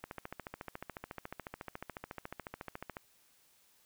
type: click train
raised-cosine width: 0.5 ms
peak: -26 dBFS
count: 42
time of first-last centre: 0.04-2.969 s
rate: 14 Hz
effects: white hiss -68 dBFS RMS until 3.85 s